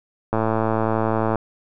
click train, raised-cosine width 1 ms, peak -7 dBFS, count 115, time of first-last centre 0.33-1.357 s, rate 111 Hz, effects none

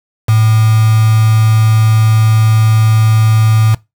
sine tone with quantisation, 110 Hz, A2, in tune, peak -6 dBFS, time 0.28-3.75 s, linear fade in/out 10 ms, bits 3, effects noise-tail reverb RT60 0.2 s tail -21 dB re dry

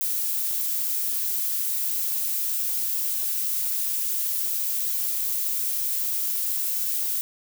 violet noise, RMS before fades -26 dBFS, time 0.01-7.21 s, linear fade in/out 0 ms, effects none

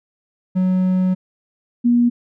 triangle / sine tone pair in turn, 185 / 239.9 Hz, F#3 / A#3, 0 / +50 cents, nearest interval major third, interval 450 cents, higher second, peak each -12 / -11 dBFS, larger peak second, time 0.55-1.15 / 1.84-2.1 s, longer first, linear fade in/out 20 ms, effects none

